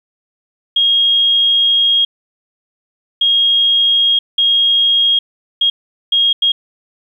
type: tone bursts at uneven times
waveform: sine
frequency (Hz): 3263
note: G#7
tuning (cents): -31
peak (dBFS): -9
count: 6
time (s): 0.76-2.05 / 3.21-4.19 / 4.38-5.19 / 5.61-5.7 / 6.12-6.33 / 6.42-6.52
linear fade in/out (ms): 5
effects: 8-bit